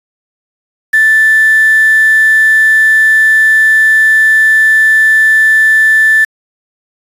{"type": "tone with quantisation", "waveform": "sine", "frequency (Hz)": 1760, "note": "A6", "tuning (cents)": 0, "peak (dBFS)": -4, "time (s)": [0.93, 6.25], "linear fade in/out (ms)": 10, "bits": 4, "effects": ["resampled to 32000 Hz"]}